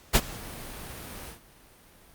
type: noise with ADSR envelope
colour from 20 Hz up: pink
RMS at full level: -18 dBFS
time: 0.13-1.4 s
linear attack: 24 ms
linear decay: 48 ms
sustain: -22 dB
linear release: 120 ms
effects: pink hiss -55 dBFS RMS until 2.14 s + Opus 48 kbps